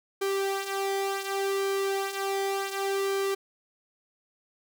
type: tone with flanger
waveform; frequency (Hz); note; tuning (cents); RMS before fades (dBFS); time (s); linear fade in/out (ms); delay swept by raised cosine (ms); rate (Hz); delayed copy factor
sawtooth; 392; G4; 0; -29; 0.21-3.35; 10; 1.1 to 3.3; 0.68; -0.6
effects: none